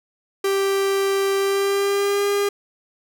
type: tone with pitch glide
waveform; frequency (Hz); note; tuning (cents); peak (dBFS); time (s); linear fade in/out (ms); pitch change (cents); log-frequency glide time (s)
45% pulse; 392 to 404.2; G4 to G#4; 0 to -47; -18; 0.44-2.49; 5; +53; 1.37-2.25
effects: none